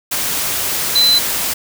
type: tone in noise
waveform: sine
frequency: 4032 Hz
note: B7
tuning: 35 cents sharp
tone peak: -9 dBFS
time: 0.95-1.19 s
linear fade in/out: 10 ms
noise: white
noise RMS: -19 dBFS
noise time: 0.11-1.54 s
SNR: +7 dB
effects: none